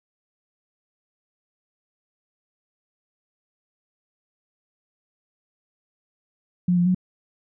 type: tone with pitch steps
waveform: sine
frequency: 178.2 / 175.3 / 183 Hz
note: F3 / F3 / F#3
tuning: +35 / +7 / -19 cents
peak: -16 dBFS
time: 6.68-6.947 s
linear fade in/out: 5 ms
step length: 89 ms
effects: none